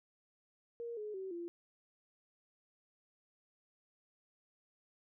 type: tone with pitch steps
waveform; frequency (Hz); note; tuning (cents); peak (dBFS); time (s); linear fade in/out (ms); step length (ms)
sine; 469.1 / 422.8 / 381 / 343.4; A#4 / G#4 / G4 / F4; +11 / +31 / -49 / -29; -40; 0.8-1.48; 0; 170
effects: none

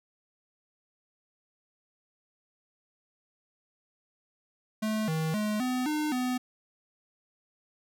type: tone with pitch steps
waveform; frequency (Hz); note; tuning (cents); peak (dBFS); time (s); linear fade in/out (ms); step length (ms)
square; 216.6 / 158.9 / 211.7 / 252.7 / 303.3 / 251.5; A3 / D#3 / G#3 / B3 / D#4 / B3; -27 / +37 / +33 / +40 / -44 / +32; -28; 4.82-6.38; 10; 260
effects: none

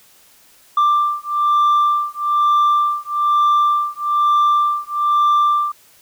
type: beating tone pair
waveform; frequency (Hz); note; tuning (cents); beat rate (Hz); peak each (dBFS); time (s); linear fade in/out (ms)
sine; 1181 / 1182.1; D6 / D6; +9 / +11; 1.1; -14; 0.77-5.72; 5
effects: tanh soft clip ceiling -10 dBFS + white hiss -50 dBFS RMS until 6.01 s

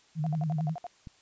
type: tone with vibrato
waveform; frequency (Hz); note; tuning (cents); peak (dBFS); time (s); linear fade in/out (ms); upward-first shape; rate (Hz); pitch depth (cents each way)
sine; 155.56; D#3; 0; -27; 0.15-0.76; 50; square; 11; 62
type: tone bursts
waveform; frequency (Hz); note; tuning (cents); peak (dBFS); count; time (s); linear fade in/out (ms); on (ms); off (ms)
sine; 709; F5; +26; -35; 8; 0.24-0.867; 0; 25; 61
type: click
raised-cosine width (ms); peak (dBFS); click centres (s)
5; -30; 1.072
effects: white hiss -62 dBFS RMS until 1.21 s + resampled to 16000 Hz

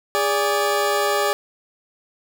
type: tone pair together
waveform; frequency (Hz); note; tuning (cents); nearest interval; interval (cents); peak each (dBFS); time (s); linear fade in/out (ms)
20% pulse; 410 / 579.8; G#4 / D5; -22 / -22; tritone; 600; -16; 0.15-1.33; 0
effects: none

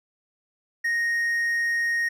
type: tone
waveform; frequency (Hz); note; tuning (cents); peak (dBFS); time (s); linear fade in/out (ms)
triangle; 1864.7; A#6; 0; -20; 0.84-2.09; 10
effects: none

